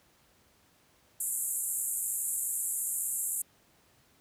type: band-pass noise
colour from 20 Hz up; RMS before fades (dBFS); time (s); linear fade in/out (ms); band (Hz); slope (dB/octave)
pink; -33; 1.2-3.42; 5; 7300 to 13000; 96
effects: pink hiss -65 dBFS RMS until 4.2 s + high-pass 60 Hz 12 dB/octave